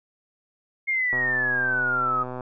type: exponential sweep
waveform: sine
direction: down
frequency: 2151 to 1244.5 Hz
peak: -21 dBFS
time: 0.87-2.24 s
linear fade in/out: 20 ms
type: click train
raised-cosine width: 1 ms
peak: -20 dBFS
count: 162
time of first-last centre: 1.13-2.408 s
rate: 126 Hz
effects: none